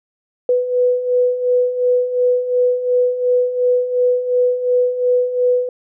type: beating tone pair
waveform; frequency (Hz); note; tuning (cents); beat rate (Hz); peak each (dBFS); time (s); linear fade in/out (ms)
sine; 493.9 / 496.7; B4 / B4; 0 / +10; 2.8; -20 / -14; 0.49-5.69; 2
effects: none